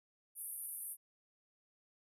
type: band-pass noise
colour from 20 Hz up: white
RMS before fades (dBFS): -45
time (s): 0.35-0.97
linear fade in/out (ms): 50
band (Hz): 9300 to 13000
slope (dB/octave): 96
effects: none